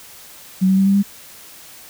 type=tone with pitch steps; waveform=sine; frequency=187.9 / 190.85 / 193.85 / 196.9 / 200 Hz; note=F#3 / G3 / G3 / G3 / G3; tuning=+27 / -46 / -19 / +8 / +35 cents; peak=-11 dBFS; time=0.61-1.03 s; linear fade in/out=20 ms; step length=84 ms; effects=white hiss -41 dBFS RMS until 1.89 s